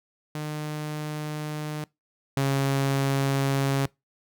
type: tone pair in turn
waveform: sawtooth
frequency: 151.6 / 137.25 Hz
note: D#3 / C#3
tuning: -45 / -17 cents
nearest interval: major second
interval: 172 cents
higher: first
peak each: -26 / -18 dBFS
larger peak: second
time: 0.35-1.84 / 2.37-3.86 s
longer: neither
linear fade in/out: 2 ms
effects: noise-tail reverb RT60 0.2 s tail -23 dB re dry